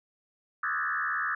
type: tone with frequency modulation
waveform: sine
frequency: 1480 Hz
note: F#6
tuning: in tune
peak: -27 dBFS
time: 0.63-1.35 s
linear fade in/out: 5 ms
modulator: 75.8 Hz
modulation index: 3.9
effects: none